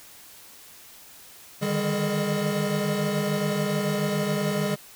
square tone cluster, 150.3 / 157.3 / 200.5 / 422.7 / 613 Hz, D3 / D#3 / G3 / G#4 / D#5, +40 / +19 / +39 / +31 / -26 cents, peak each -32 / -33 / -28 / -31 / -33 dBFS, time 1.61-4.76 s, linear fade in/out 20 ms, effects white hiss -48 dBFS RMS until 4.95 s

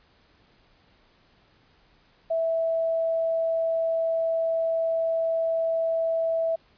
sine tone, 656 Hz, E5, 9 cents flat, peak -22 dBFS, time 2.3-6.56 s, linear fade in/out 10 ms, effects pink hiss -61 dBFS RMS until 6.77 s + resampled to 11025 Hz

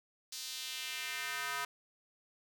square tone with high-pass filter sweep, 140 Hz, C#3, 18 cents sharp, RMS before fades -40 dBFS, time 0.32-1.65 s, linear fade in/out 5 ms, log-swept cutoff 4800 to 1200 Hz, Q 1.7, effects none

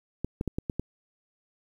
clicks, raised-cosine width 3 ms, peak -16 dBFS, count 6, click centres 0.246 / 0.411 / 0.477 / 0.585 / 0.698 / 0.796 s, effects 9-bit

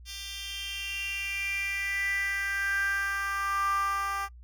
10% pulse tone with high-pass filter sweep, 395.3 Hz, G4, 15 cents sharp, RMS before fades -31 dBFS, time 0.05-4.29 s, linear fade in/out 50 ms, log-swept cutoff 3800 to 980 Hz, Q 7.1, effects noise-tail reverb RT60 0.1 s tail -26 dB re dry + added 60 Hz sine -46 dBFS peak until 4.43 s

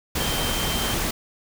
sine tone in noise, 3136 Hz, G7, in tune, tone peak -30 dBFS, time 0.2-0.94 s, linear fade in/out 5 ms, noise pink, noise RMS -25 dBFS, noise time 0.15-1.11 s, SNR -8 dB, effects none

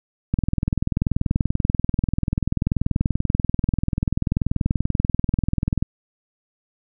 click train, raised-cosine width 5 ms, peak -7 dBFS, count 114, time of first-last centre 0.34-5.825 s, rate 20.6 Hz, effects none

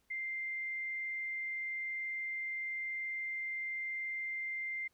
sine tone, 2093 Hz, C7, in tune, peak -36 dBFS, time 0.1-4.88 s, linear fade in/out 10 ms, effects pink hiss -75 dBFS RMS until 4.93 s

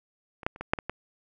clicks, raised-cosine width 0.5 ms, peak -27 / -10 / -30 / -19 / -6 / -19 / -16 dBFS, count 7, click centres 0.432 / 0.465 / 0.561 / 0.61 / 0.735 / 0.788 / 0.896 s, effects none

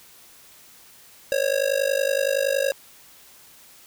square tone with amplitude modulation, 547 Hz, C#5, 23 cents flat, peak -17 dBFS, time 1.32-2.72 s, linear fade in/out 0 ms, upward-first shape sine, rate 50.7 Hz, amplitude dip 90%, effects white hiss -50 dBFS RMS until 3.86 s

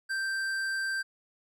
triangle tone with tanh clipping, 1568 Hz, G6, in tune, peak -31 dBFS, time 0.09-1.03 s, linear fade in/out 20 ms, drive 17 dB, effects none

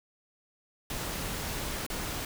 pink noise with dropouts, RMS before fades -35 dBFS, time 0.9-2.25 s, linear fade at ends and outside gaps 2 ms, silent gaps 1.865-1.9 s, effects none

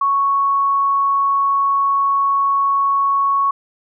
sine tone, 1108.7 Hz, C#6, in tune, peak -13 dBFS, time 0.01-3.51 s, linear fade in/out 5 ms, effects none

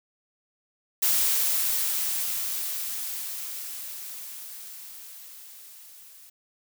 blue noise with level ramp, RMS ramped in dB -22 to -50 dBFS, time 1.02-6.3 s, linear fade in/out 10 ms, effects none

